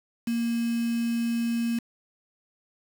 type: tone with quantisation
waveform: sine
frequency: 233.1 Hz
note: A#3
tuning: in tune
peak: -24 dBFS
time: 0.27-1.79 s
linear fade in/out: 5 ms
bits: 6
effects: none